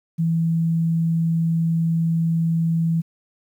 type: tone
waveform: sine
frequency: 164.81 Hz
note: E3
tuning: in tune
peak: -17 dBFS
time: 0.18-3.02 s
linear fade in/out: 20 ms
effects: 9-bit